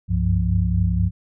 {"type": "tone cluster", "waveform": "sine", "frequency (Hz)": [66.3, 93.4, 97.5, 173.7], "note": ["C2", "F#2", "G2", "F3"], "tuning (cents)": [23, 17, -9, -9], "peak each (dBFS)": [-21, -28, -20, -23], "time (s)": [0.08, 1.11], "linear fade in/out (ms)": 50, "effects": []}